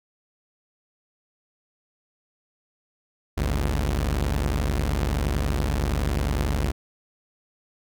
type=tone pair together; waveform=sawtooth; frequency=50.84 / 71.9 Hz; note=G#1 / D2; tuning=-36 / -36 cents; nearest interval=tritone; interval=600 cents; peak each=-21 dBFS; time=3.37-6.72 s; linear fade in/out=10 ms; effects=none